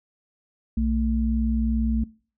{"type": "tone pair together", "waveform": "sine", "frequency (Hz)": [61.3, 223.6], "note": ["B1", "A3"], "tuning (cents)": [-12, 28], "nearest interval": "octave + minor seventh", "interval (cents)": 2240, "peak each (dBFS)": -23, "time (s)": [0.77, 2.04], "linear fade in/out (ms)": 5, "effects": ["noise-tail reverb RT60 0.4 s tail -21 dB re dry"]}